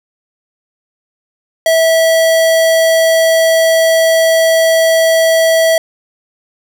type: tone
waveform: square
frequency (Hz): 652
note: E5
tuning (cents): -19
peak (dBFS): -8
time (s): 1.66-5.78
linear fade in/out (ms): 2
effects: none